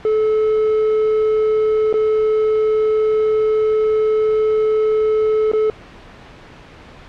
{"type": "tone with dropouts", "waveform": "triangle", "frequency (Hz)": 432.8, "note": "A4", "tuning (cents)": -29, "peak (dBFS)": -11, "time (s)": [0.05, 5.7], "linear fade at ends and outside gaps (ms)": 1, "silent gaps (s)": [[1.928, 1.94], [5.516, 5.534]], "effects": ["pink hiss -40 dBFS RMS until 7.08 s", "low-pass 3000 Hz 12 dB/octave"]}